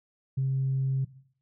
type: tone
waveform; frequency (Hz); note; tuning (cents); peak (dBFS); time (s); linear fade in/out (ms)
sine; 133.7; C3; +38; -23; 0.37-1.05; 10
effects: noise-tail reverb RT60 0.6 s tail -18 dB re dry + tanh soft clip ceiling -20 dBFS